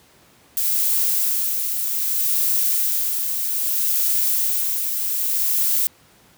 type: noise with tremolo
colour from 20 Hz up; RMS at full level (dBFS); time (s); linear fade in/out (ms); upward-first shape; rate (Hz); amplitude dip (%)
violet; -19; 0.57-5.87; 0; sine; 0.63; 40
effects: pink hiss -53 dBFS RMS until 6.37 s + high-pass 80 Hz 12 dB/octave